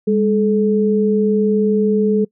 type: tone pair together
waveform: sine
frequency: 203.2 / 430.6 Hz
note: G#3 / A4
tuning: -38 / -37 cents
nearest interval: octave + minor second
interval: 1301 cents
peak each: -15 dBFS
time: 0.07-2.25 s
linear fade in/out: 10 ms
effects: noise-tail reverb RT60 0.1 s tail -24 dB re dry